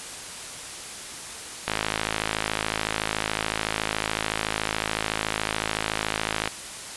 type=click train; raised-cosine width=0.3 ms; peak=-7 dBFS; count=259; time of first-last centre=1.68-6.476 s; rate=53.8 Hz; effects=white hiss -37 dBFS RMS until 6.96 s + resampled to 24000 Hz